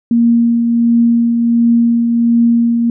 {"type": "tone with tremolo", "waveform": "sine", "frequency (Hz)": 234.1, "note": "A#3", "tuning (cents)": 8, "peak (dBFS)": -6, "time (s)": [0.11, 2.9], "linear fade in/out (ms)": 2, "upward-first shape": "triangle", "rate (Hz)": 1.4, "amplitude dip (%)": 40, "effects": []}